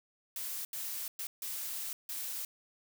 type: noise bursts at uneven times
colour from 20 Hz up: blue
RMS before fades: -39 dBFS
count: 5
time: 0.36-0.65 / 0.73-1.08 / 1.19-1.27 / 1.42-1.93 / 2.09-2.45 s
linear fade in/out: 2 ms
effects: none